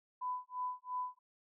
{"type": "tone with tremolo", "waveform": "sine", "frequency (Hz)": 1000, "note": "B5", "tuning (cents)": 21, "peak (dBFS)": -34, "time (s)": [0.21, 1.19], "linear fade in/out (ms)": 10, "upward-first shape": "sine", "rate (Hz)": 2.9, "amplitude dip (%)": 100, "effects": []}